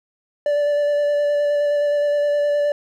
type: tone with vibrato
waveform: triangle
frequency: 583 Hz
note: D5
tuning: 13 cents flat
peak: -14 dBFS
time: 0.46-2.72 s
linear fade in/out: 2 ms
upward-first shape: square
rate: 9.6 Hz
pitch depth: 10 cents each way
effects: none